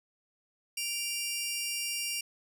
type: tone pair together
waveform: 15% pulse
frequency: 2353 / 2794 Hz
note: D7 / F7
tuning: +3 / 0 cents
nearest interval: minor third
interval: 297 cents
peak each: -31 / -26 dBFS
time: 0.77-2.21 s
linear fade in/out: 5 ms
effects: none